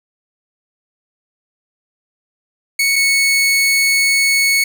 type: tone pair in turn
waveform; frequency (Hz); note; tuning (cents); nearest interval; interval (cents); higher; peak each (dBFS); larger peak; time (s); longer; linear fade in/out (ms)
sawtooth; 2217 / 2209; C#7 / C#7; 0 / -7; unison; 7; first; -9 / -8; second; 2.79-2.96 / 2.96-4.64; second; 5
effects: none